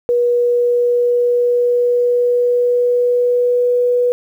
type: tone with pitch glide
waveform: sine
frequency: 482.8 to 489.8 Hz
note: B4 to B4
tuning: -39 to -14 cents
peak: -11 dBFS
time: 0.09-4.12 s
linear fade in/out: 0 ms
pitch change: +25 cents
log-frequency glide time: 0.26-3.67 s
effects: 8-bit